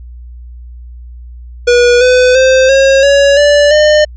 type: tone with pitch steps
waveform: square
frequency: 484.4 / 502.6 / 521.6 / 541.2 / 561.6 / 582.7 / 604.7 Hz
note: B4 / B4 / C5 / C#5 / C#5 / D5 / D#5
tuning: -34 / +30 / -5 / -42 / +22 / -14 / -50 cents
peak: -5 dBFS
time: 1.67-4.05 s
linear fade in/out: 10 ms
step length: 340 ms
effects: added 60 Hz sine -27 dBFS peak until 4.16 s + resampled to 16000 Hz